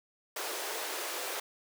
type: high-pass noise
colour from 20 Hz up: pink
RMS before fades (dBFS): -37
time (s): 0.36-1.4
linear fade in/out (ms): 5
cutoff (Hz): 350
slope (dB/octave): 48
effects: none